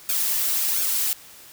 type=noise with flanger; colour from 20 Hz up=blue; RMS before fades=-23 dBFS; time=0.09-1.13 s; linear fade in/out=0 ms; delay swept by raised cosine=0.99 to 4.89 ms; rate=1.4 Hz; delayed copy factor=-0.8; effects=white hiss -46 dBFS RMS until 1.52 s